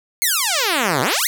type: exponential two-way sweep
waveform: 5% pulse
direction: down then up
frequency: 2217 to 119.2 to 2217 Hz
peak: -5 dBFS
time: 0.22-1.27 s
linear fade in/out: 0 ms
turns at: 1.01 s
effects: none